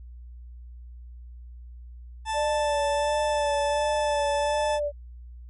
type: tone with pitch glide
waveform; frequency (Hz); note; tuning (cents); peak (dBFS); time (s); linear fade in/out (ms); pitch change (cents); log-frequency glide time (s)
40% pulse; 880 to 873.9; A5 to A5; 0 to -12; -25; 2.25-4.8; 50; -12; 3.24-3.53
type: tone with vibrato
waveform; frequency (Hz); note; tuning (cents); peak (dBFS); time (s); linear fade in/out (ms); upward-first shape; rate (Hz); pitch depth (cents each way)
sine; 587.3; D5; 0; -24; 2.33-4.92; 50; sine; 1.4; 41
effects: added 60 Hz sine -40 dBFS peak until 5.49 s + MP3 48 kbps